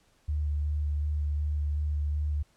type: tone with vibrato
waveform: sine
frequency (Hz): 74.2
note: D2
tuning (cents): +18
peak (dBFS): -26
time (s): 0.28-2.43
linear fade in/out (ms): 10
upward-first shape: square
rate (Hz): 2.7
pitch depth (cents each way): 12
effects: pink hiss -66 dBFS RMS until 2.56 s + low-pass 10000 Hz 12 dB/octave